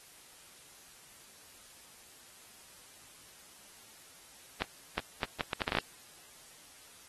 accelerating click train, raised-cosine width 0.3 ms, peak -14 dBFS, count 11, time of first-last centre 4.62-5.786 s, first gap 360 ms, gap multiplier 0.7, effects white hiss -56 dBFS RMS until 7.08 s + AAC 32 kbps

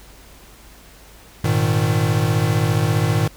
square chord, Ab suspended second, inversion none, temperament equal with one note detuned, 103.83 / 118.85 / 155.56 Hz, Ab2 / Bb2 / Eb3, 0 / +34 / 0 cents, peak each -21 dBFS, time 1.44-3.28 s, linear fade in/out 5 ms, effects added 50 Hz sine -47 dBFS peak until 3.36 s + pink hiss -46 dBFS RMS until 3.36 s

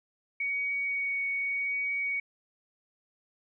sine tone with vibrato, 2241 Hz, C#7, 18 cents sharp, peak -28 dBFS, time 0.4-2.2 s, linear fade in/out 5 ms, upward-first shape triangle, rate 0.85 Hz, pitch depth 10 cents each way, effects none

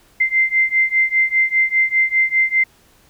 sine beating tone pair, 2080 / 2085 Hz, C7 / C7, -11 / -7 cents, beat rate 5 Hz, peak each -17 / -16 dBFS, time 0.2-2.64 s, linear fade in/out 10 ms, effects pink hiss -53 dBFS RMS until 3.09 s

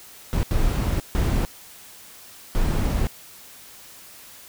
brown noise bursts at uneven times, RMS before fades -21 dBFS, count 4, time 0.33-0.43 / 0.51-1 / 1.15-1.45 / 2.55-3.07 s, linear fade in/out 0 ms, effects white hiss -45 dBFS RMS until 4.48 s

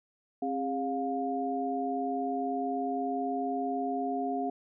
sine tone cluster, 267.1 / 407.5 / 709 Hz, C4 / G#4 / F5, +36 / -33 / +26 cents, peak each -33 / -36 / -32 dBFS, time 0.42-4.5 s, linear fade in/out 5 ms, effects none

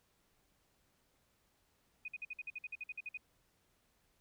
sine tone bursts, 2489 Hz, D#7, in tune, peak -40 dBFS, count 14, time 2.05-3.174 s, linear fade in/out 5 ms, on 32 ms, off 52 ms, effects pink hiss -75 dBFS RMS until 4.2 s

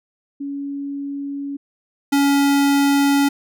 sine / square tone pair in turn, 281 / 281 Hz, C#4 / C#4, +24 / +24 cents, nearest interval unison, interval 0 cents, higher neither, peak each -24 / -14 dBFS, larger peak second, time 0.4-1.57 / 2.12-3.29 s, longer neither, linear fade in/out 10 ms, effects none

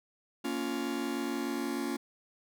45% pulse chord, Bb minor, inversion none, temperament just, 233.1 / 279.7 / 349.6 Hz, Bb3 / Db4 / F4, 0 / +16 / +2 cents, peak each -37 / -35 / -37 dBFS, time 0.44-1.97 s, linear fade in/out 10 ms, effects none

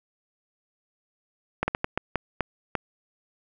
slowing click train, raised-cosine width 0.5 ms, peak -9 dBFS, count 8, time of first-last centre 1.63-2.753 s, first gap 50 ms, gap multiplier 1.38, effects none

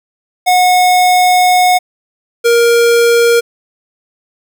square tone pair in turn, 728 / 469.5 Hz, F#5 / A#4, -28 / +12 cents, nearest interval minor sixth, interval 760 cents, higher first, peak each -7 dBFS, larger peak neither, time 0.46-1.79 / 2.44-3.41 s, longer first, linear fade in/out 20 ms, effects none

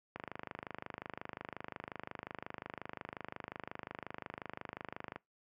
click train, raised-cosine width 0.5 ms, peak -26 dBFS, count 129, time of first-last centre 0.16-5.16 s, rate 25.6 Hz, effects noise-tail reverb RT60 0.2 s tail -24 dB re dry + high-pass 100 Hz 12 dB/octave

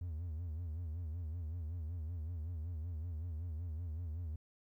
triangle tone with vibrato, 82.41 Hz, E2, in tune, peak -36 dBFS, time 0.01-4.36 s, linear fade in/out 5 ms, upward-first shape sine, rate 5.3 Hz, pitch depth 140 cents each way, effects tanh soft clip ceiling -32 dBFS + 13-bit

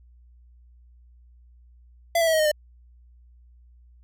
square tone with pitch steps, 676 / 660.6 / 645.5 / 630.7 / 616.3 / 602.2 Hz, E5 / E5 / E5 / D#5 / D#5 / D5, +43 / +4 / -37 / +23 / -17 / +43 cents, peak -19 dBFS, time 2.15-2.516 s, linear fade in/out 5 ms, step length 61 ms, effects added 60 Hz sine -50 dBFS peak until 4.03 s

